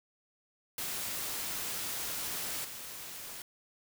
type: noise with level steps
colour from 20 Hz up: white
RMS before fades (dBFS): -37 / -44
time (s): 0.78-3.42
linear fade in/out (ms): 2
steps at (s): 2.64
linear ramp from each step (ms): 10
effects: none